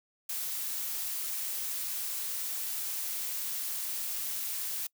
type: noise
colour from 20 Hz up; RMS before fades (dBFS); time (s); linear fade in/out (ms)
blue; -35; 0.29-4.87; 5
effects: noise-tail reverb RT60 0.1 s tail -25 dB re dry